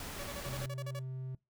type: noise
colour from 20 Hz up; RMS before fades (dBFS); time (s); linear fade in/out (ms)
pink; -43; 0-0.66; 2
type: tone bursts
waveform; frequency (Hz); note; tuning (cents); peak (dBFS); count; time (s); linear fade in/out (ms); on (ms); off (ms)
sawtooth; 569; C#5; +45; -38; 10; 0.19-0.993; 5; 47; 37
type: tone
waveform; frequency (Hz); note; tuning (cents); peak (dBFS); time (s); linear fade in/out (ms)
triangle; 130; C3; -11; -36; 0.46-1.35; 2
effects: noise-tail reverb RT60 0.2 s tail -22 dB re dry